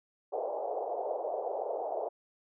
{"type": "band-pass noise", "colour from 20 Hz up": "white", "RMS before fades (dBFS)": -35, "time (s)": [0.32, 2.09], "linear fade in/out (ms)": 10, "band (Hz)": [420, 780], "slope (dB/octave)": 48, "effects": []}